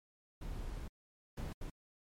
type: noise bursts at uneven times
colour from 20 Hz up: brown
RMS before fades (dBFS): -42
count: 3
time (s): 0.41-0.88 / 1.37-1.53 / 1.61-1.7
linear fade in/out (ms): 5
effects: MP3 64 kbps

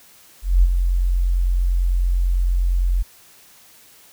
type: tone with ADSR envelope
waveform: sine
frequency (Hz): 44.45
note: F1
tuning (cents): +31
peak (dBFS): -8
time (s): 0.42-3.03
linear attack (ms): 210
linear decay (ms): 37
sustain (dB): -7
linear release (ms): 15
effects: white hiss -49 dBFS RMS until 4.12 s

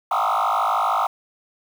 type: tone with frequency modulation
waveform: sine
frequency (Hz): 1007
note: B5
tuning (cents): +33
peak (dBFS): -15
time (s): 0.11-1.07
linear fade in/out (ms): 5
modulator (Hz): 53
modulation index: 5.9
effects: tanh soft clip ceiling -17 dBFS + 7-bit

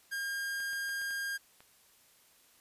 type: tone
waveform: 45% pulse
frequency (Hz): 1612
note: G6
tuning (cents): +48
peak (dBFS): -34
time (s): 0.11-1.38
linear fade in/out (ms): 20
type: clicks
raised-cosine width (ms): 0.3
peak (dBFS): -38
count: 6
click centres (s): 0.603 / 0.732 / 0.892 / 1.016 / 1.108 / 1.605
effects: white hiss -64 dBFS RMS until 2.6 s + resampled to 32000 Hz

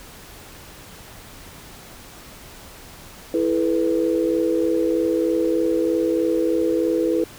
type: chord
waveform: sine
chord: E suspended fourth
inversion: none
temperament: equal with one note detuned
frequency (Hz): 329.6 / 430.7 / 493.9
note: E4 / A4 / B4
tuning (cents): 0 / -37 / 0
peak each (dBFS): -20 / -24 / -22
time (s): 3.34-7.24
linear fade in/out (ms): 2
effects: pink hiss -42 dBFS RMS until 7.38 s

